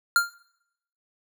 square tone with exponential decay, 1396.9 Hz, F6, in tune, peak -14 dBFS, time 0.16-0.34 s, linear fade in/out 1 ms, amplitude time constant 39 ms, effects noise-tail reverb RT60 0.8 s tail -22 dB re dry

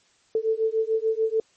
sine beating tone pair, 440 / 446.8 Hz, A4 / A4, 0 / +27 cents, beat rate 6.8 Hz, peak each -24 dBFS, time 0.35-1.4 s, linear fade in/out 2 ms, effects white hiss -62 dBFS RMS until 1.56 s + MP3 32 kbps

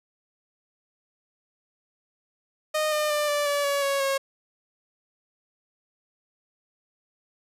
sawtooth tone with pitch steps, 616 / 605.4 / 595 / 584.8 / 574.7 / 564.9 / 555.2 / 545.6 Hz, D#5 / D#5 / D5 / D5 / D5 / C#5 / C#5 / C#5, -17 / -48 / +22 / -7 / -38 / +33 / +3 / -28 cents, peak -19 dBFS, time 2.74-4.18 s, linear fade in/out 10 ms, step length 180 ms, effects resampled to 32000 Hz

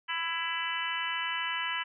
harmonic tone, 332.2 Hz, E4, 13 cents sharp, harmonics 3 / 4 / 5 / 6 / 7 / 8 / 9, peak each -37 / -40 / -37 / -37 / -41 / -40 / -36 dBFS, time 0.08-1.84 s, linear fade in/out 20 ms, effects none

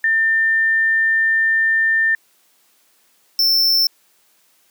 sine / square tone pair in turn, 1800 / 5357 Hz, A6 / E8, +39 / +27 cents, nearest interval octave + perfect fifth, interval 1888 cents, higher second, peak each -13 dBFS, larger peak neither, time 0.04-2.15 / 3.39-3.87 s, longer first, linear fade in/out 2 ms, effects white hiss -58 dBFS RMS until 4.7 s + high-pass 200 Hz 12 dB/octave

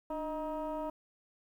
sine tone with frequency modulation, 622.3 Hz, D#5, in tune, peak -33 dBFS, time 0.1-0.9 s, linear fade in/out 5 ms, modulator 324 Hz, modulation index 1.2, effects tanh soft clip ceiling -31 dBFS + 11-bit

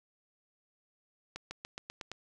accelerating click train, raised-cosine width 0.2 ms, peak -23 dBFS, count 7, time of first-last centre 1.36-2.116 s, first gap 150 ms, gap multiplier 0.93, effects none

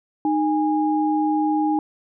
sine tone pair together, 307.7 / 822 Hz, D#4 / G#5, -19 / -18 cents, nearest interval octave + perfect fourth, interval 1701 cents, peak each -19 / -22 dBFS, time 0.25-1.79 s, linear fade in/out 2 ms, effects none

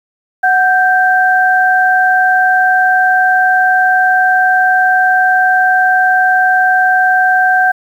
sine tone pair together, 740 / 1568 Hz, F#5 / G6, 0 / 0 cents, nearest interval octave + minor second, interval 1300 cents, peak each -10 dBFS, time 0.43-7.72 s, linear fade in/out 10 ms, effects 7-bit

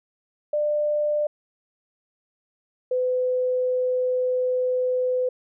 sine tone pair in turn, 596 / 505 Hz, D5 / B4, +25 / +39 cents, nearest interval minor third, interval 286 cents, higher first, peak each -20 dBFS, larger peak neither, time 0.53-1.27 / 2.91-5.29 s, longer second, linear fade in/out 5 ms, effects none

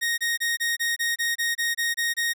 sawtooth tone bursts, 1864.7 Hz, A#6, in tune, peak -19 dBFS, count 12, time 0.01-2.336 s, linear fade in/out 20 ms, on 170 ms, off 26 ms, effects none

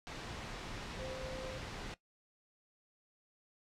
sine tone in noise, 521 Hz, C5, 7 cents flat, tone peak -44 dBFS, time 0.99-1.58 s, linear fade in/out 0 ms, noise pink, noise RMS -44 dBFS, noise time 0.07-1.94 s, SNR -3 dB, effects noise-tail reverb RT60 0.1 s tail -17 dB re dry + low-pass 5000 Hz 12 dB/octave

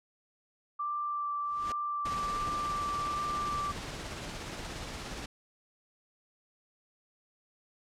sine tone with vibrato, 1174.7 Hz, D6, in tune, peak -31 dBFS, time 0.79-3.72 s, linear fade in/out 10 ms, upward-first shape sine, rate 1.3 Hz, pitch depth 9 cents each way
pink noise with exponential growth, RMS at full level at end -38 dBFS, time 1.39-1.72 s, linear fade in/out 2 ms, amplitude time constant 70 ms
pink noise with tremolo, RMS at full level -39 dBFS, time 2.05-5.26 s, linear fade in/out 5 ms, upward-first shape sine, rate 17 Hz, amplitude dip 25%
effects low-pass 7000 Hz 12 dB/octave

